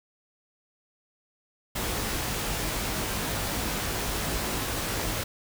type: noise with comb filter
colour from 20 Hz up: pink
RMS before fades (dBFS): -30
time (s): 1.75-5.24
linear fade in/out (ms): 10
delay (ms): 19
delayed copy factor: +0.5
effects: none